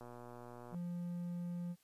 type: click train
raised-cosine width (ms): 1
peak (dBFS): -38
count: 90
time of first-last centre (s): 0.01-0.746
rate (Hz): 121
type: tone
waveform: triangle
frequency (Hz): 174.61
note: F3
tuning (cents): 0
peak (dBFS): -37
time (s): 0.71-1.76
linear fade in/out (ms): 50
effects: white hiss -73 dBFS RMS until 1.83 s + resampled to 32000 Hz